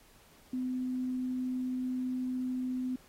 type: tone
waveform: sine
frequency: 254.3 Hz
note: C4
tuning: 49 cents flat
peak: -31 dBFS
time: 0.53-2.96 s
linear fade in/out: 5 ms
effects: pink hiss -61 dBFS RMS until 3.08 s + AAC 48 kbps